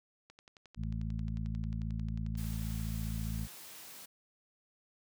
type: click train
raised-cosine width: 0.2 ms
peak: -37 dBFS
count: 30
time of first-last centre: 0.3-2.889 s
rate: 11.2 Hz
type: harmonic tone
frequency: 55 Hz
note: A1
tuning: in tune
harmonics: 1 / 2 / 3 / 4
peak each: -37 / -39 / -41 / -43 dBFS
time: 0.76-3.48 s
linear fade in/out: 50 ms
type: high-pass noise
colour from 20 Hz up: white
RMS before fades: -50 dBFS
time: 2.37-4.06 s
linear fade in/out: 10 ms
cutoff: 100 Hz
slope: 48 dB/octave
effects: none